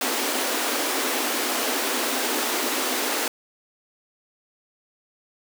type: high-pass noise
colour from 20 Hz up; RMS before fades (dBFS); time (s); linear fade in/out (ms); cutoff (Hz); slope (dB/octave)
pink; -25; 0.01-3.28; 2; 240; 96
effects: none